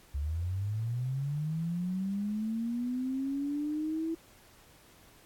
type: linear sweep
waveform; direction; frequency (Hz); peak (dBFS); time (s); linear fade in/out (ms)
sine; up; 67.8 to 329.6; -30; 0.14-4.15; 10
effects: pink hiss -59 dBFS RMS until 5.25 s + AAC 64 kbps